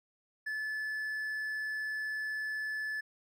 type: tone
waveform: triangle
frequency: 1732 Hz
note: A6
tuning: 28 cents flat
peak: -32 dBFS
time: 0.46-3.01 s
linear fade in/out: 10 ms
effects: none